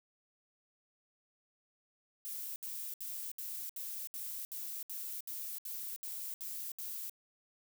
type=noise bursts; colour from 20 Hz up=violet; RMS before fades=-42 dBFS; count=13; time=2.25-7.096 s; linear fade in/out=0 ms; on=310 ms; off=68 ms; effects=none